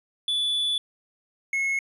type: tone pair in turn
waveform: triangle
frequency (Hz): 3458 / 2178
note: A7 / C#7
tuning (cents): -31 / -31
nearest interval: minor sixth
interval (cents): 800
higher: first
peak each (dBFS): -21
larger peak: neither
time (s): 0.28-0.78 / 1.53-1.79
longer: first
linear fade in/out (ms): 2
effects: resampled to 32000 Hz